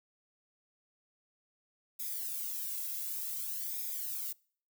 violet noise with flanger, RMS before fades -38 dBFS, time 1.99-4.33 s, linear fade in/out 10 ms, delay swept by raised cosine 0.68 to 1.68 ms, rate 0.55 Hz, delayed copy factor -0.85, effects noise-tail reverb RT60 0.5 s tail -25 dB re dry

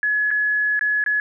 sine tone with dropouts, 1696 Hz, G#6, 36 cents sharp, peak -17 dBFS, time 0.03-1.2 s, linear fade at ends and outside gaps 1 ms, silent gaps 0.306-0.312 / 0.793-0.81 / 1.04-1.062 s, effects none

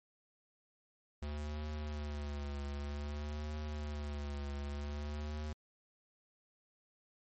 square tone with vibrato, 73.42 Hz, D2, in tune, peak -39 dBFS, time 1.22-5.53 s, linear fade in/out 5 ms, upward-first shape triangle, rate 0.53 Hz, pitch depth 62 cents each way, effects MP3 32 kbps

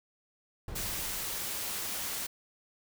brown noise with exponential decay, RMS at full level -36 dBFS, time 0.68-1.97 s, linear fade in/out 2 ms, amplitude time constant 280 ms
white noise, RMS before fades -36 dBFS, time 0.75-2.27 s, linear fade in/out 10 ms
effects none

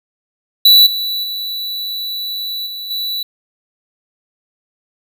square tone with level steps, 3951 Hz, B7, in tune, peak -5 / -18 / -21 / -25 / -19 dBFS, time 0.65-3.23 s, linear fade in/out 5 ms, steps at 0.86 / 1.23 / 2.66 / 2.9 s, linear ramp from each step 10 ms, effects none

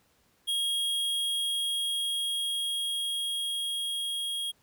square tone with level ramp, 3274 Hz, G#7, 25 cents flat, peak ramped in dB -27 to -31 dBFS, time 0.47-4.52 s, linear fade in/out 20 ms, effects pink hiss -67 dBFS RMS until 4.62 s + high-pass 60 Hz 12 dB/octave

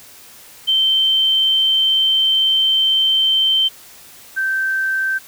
sine tone pair in turn, 3111 / 1555.5 Hz, G7 / G6, -14 / -14 cents, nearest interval octave, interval 1200 cents, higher first, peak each -12 / -16 dBFS, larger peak first, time 0.67-3.69 / 4.36-5.19 s, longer first, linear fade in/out 20 ms, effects white hiss -42 dBFS RMS until 5.27 s

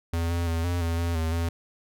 square tone with pitch steps, 83.8 / 85.5 / 82.8 / 87.5 / 83.5 / 85 / 80.8 / 84.1 Hz, E2 / F2 / E2 / F2 / E2 / F2 / E2 / E2, +29 / -36 / +8 / +4 / +23 / -46 / -34 / +35 cents, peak -25 dBFS, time 0.13-1.49 s, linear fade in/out 5 ms, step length 170 ms, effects none

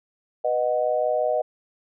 sine chord, B major, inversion none, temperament equal with one note detuned, 493.9 / 619.4 / 740 Hz, B4 / D#5 / F#5, 0 / -8 / 0 cents, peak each -26 / -22 / -27 dBFS, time 0.44-1.42 s, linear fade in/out 10 ms, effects none

